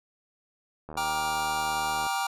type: click train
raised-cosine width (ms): 1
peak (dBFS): -26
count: 92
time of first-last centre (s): 0.89-2.066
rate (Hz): 77.4
type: chord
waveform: square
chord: G minor seventh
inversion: none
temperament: just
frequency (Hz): 784 / 940.8 / 1176 / 1411.2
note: G5 / Bb5 / D6 / F6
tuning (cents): 0 / +16 / +2 / +18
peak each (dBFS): -31 / -33 / -35 / -35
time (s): 0.97-2.27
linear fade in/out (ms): 5
effects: resampled to 32000 Hz